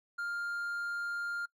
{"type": "tone", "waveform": "triangle", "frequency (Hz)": 1402, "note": "F6", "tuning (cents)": 6, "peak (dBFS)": -32, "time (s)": [0.18, 1.46], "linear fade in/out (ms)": 10, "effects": ["noise-tail reverb RT60 0.1 s tail -24 dB re dry"]}